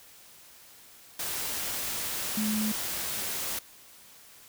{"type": "tone in noise", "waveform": "sine", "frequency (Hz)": 214.2, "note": "A3", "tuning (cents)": -46, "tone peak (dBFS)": -27, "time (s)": [2.37, 2.72], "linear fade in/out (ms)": 5, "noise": "white", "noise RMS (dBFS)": -33, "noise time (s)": [1.19, 3.59], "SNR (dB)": 3, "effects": ["white hiss -53 dBFS RMS until 4.48 s"]}